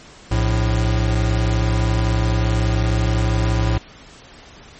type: tone pair together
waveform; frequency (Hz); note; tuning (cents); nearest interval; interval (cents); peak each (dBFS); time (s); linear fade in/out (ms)
square; 58.27 / 110; A#1 / A2; 0 / 0; major seventh; 1100; -19; 0.31-3.78; 5
effects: pink hiss -43 dBFS RMS until 4.79 s + MP3 32 kbps